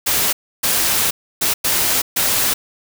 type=noise bursts at uneven times; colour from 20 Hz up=white; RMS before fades=-17 dBFS; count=5; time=0.06-0.33 / 0.63-1.11 / 1.41-1.54 / 1.64-2.02 / 2.16-2.54 s; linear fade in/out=10 ms; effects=none